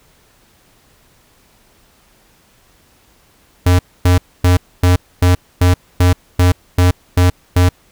square tone bursts, 89.7 Hz, F2, 47 cents sharp, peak -8 dBFS, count 11, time 3.66-7.69 s, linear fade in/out 5 ms, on 130 ms, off 260 ms, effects pink hiss -52 dBFS RMS until 7.91 s

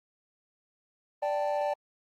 triangle chord, D suspended fourth, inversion none, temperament just, 587.3 / 783.1 / 881 Hz, D5 / G5 / A5, 0 / -2 / +2 cents, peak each -27 / -31 / -32 dBFS, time 1.22-1.74 s, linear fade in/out 10 ms, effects Opus 24 kbps

